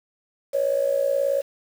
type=tone with amplitude modulation; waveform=sine; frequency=556 Hz; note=C#5; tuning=5 cents sharp; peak=-15 dBFS; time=0.53-1.42 s; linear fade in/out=20 ms; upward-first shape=sine; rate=58.6 Hz; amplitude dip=80%; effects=tanh soft clip ceiling -11 dBFS + 7-bit